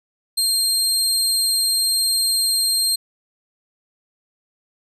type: tone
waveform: 25% pulse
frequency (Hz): 4193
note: C8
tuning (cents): +3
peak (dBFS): -12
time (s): 0.37-2.96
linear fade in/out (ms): 10
effects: none